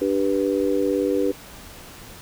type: harmonic tone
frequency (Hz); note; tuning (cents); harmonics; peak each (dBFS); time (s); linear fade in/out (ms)
98; G2; 0; 3 / 4 / 5; -23 / -23 / -23; 0.01-1.32; 10
effects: pink hiss -42 dBFS RMS until 2.21 s